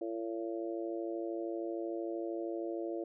harmonic tone, 113 Hz, A2, 47 cents sharp, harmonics 3 / 4 / 5 / 6, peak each -37 / -43 / -42 / -46 dBFS, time 0.01-3.04 s, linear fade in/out 5 ms, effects none

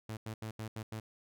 sawtooth tone bursts at uneven times, 110 Hz, A2, in tune, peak -35 dBFS, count 6, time 0.09-0.17 / 0.26-0.34 / 0.42-0.51 / 0.59-0.68 / 0.76-0.83 / 0.92-1 s, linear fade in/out 5 ms, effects none

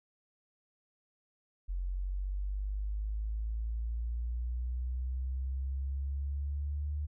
sine linear sweep, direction up, 44.55 to 74.4 Hz, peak -32 dBFS, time 1.68-7.07 s, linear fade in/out 20 ms, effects none

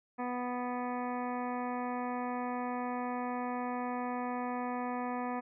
harmonic tone, 246.9 Hz, B3, in tune, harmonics 1 / 2 / 3 / 4 / 5 / 7 / 8 / 9 / 10, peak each -37 / -42 / -39 / -41 / -45 / -49 / -54 / -53 / -57 dBFS, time 0.18-5.41 s, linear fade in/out 20 ms, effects none

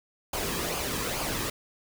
pink noise with flanger, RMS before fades -31 dBFS, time 0.33-1.5 s, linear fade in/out 5 ms, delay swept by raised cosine 0.52 to 1.43 ms, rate 2.3 Hz, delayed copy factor -0.5, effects none

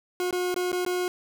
40% pulse tone with dropouts, 360.6 Hz, F#4, 45 cents flat, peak -24 dBFS, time 0.2-1.08 s, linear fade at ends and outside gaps 1 ms, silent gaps 0.309-0.327 / 0.543-0.562 / 0.718-0.728 / 0.85-0.863 s, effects none

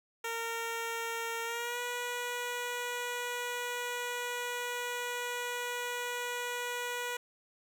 10% pulse tone with pitch glide, 460.1 to 486.9 Hz, A#4 to B4, -23 to -25 cents, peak -26 dBFS, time 0.24-7.17 s, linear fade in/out 5 ms, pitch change +98 cents, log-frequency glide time 1.44-1.79 s, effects none

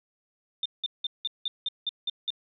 sine tone bursts, 3600 Hz, A7, 39 cents sharp, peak -26 dBFS, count 9, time 0.63-2.304 s, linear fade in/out 2 ms, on 26 ms, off 180 ms, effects none

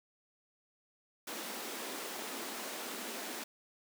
pink high-pass noise, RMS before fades -42 dBFS, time 1.27-3.44 s, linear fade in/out 5 ms, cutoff 220 Hz, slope 48 dB/octave, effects none

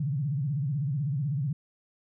sine tone with vibrato, 141.1 Hz, C#3, 31 cents sharp, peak -26 dBFS, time 0-1.53 s, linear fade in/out 5 ms, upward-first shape sine, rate 16 Hz, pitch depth 200 cents each way, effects none

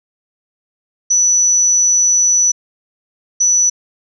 sine tone bursts at uneven times, 5940 Hz, F#8, 6 cents sharp, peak -9 dBFS, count 2, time 1.1-2.52 / 3.4-3.7 s, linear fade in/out 10 ms, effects none

